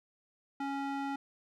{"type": "tone with band-pass filter", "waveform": "square", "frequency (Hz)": 277.2, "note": "C#4", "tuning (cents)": 0, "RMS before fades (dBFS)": -36, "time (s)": [0.6, 1.16], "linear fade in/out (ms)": 5, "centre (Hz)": 830, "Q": 0.86, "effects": []}